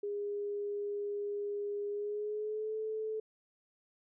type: tone with pitch glide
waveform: sine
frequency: 409 to 435.8 Hz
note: G#4 to A4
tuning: -26 to -17 cents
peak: -34 dBFS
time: 0.03-3.2 s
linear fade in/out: 5 ms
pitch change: +109 cents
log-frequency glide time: 1.89-2.76 s
effects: none